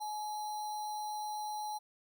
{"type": "tone with sample-and-hold", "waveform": "sine", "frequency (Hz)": 846, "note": "G#5", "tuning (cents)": 32, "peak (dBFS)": -36, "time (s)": [0, 1.79], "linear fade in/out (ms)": 20, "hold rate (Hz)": 4900, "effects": []}